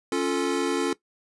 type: chord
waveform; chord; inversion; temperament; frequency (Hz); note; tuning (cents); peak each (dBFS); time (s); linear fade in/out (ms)
square; Db augmented; none; equal; 277.2 / 349.2 / 440; Db4 / F4 / A4; 0 / 0 / 0; -28; 0.12-0.93; 2
effects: noise-tail reverb RT60 0.1 s tail -18 dB re dry + resampled to 24000 Hz